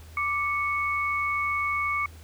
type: tone pair together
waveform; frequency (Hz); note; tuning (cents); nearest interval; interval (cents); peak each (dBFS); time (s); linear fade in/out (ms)
sine; 1172 / 2212; D6 / C#7; -4 / -4; major seventh; 1100; -27; 0.17-2.06; 2
effects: added 80 Hz sine -44 dBFS peak until 2.23 s + pink hiss -53 dBFS RMS until 2.23 s